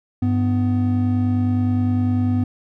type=tone pair together; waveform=triangle; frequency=99.8 / 249.4 Hz; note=G2 / B3; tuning=+32 / +17 cents; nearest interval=octave + major third; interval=1585 cents; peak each=-17 dBFS; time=0.22-2.44 s; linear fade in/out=5 ms; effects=none